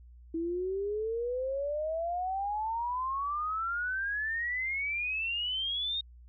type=exponential sweep; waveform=sine; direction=up; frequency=324.4 to 3729 Hz; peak=-30 dBFS; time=0.34-6.01 s; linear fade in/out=5 ms; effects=added 60 Hz sine -50 dBFS peak until 6.28 s